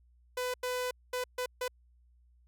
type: tone bursts at uneven times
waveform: sawtooth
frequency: 500 Hz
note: B4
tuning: 21 cents sharp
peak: -28 dBFS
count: 5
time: 0.37-0.54 / 0.63-0.91 / 1.13-1.24 / 1.38-1.46 / 1.61-1.68 s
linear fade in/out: 5 ms
effects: added 60 Hz sine -61 dBFS peak until 2.47 s